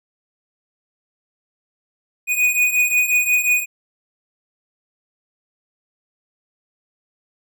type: beating tone pair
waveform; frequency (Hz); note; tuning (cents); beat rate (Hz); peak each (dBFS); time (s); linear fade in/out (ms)
square; 2473 / 2478.6; D#7 / D#7; -11 / -7; 5.6; -21 / -17; 2.27-3.66; 50
effects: none